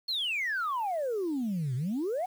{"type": "exponential two-way sweep", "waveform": "sine", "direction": "down then up", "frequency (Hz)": [4390, 120, 779], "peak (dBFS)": -27, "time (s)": [0.08, 2.26], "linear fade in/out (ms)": 10, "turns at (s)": 1.75, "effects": ["tanh soft clip ceiling -25 dBFS", "9-bit"]}